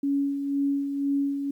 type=tone with tremolo; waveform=sine; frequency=280.1 Hz; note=C#4; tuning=18 cents sharp; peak=-21 dBFS; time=0.03-1.51 s; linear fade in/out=5 ms; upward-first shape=sine; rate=2 Hz; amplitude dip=50%; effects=10-bit